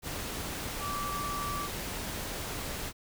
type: tone in noise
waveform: sine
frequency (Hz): 1160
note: D6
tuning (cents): -22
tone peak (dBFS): -34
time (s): 0.79-1.69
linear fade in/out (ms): 50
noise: pink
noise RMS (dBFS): -37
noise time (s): 0.02-2.93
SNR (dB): 0
effects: none